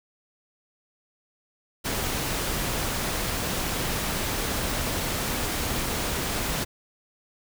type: noise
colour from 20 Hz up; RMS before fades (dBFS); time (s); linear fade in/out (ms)
pink; -28; 1.84-6.65; 20
effects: none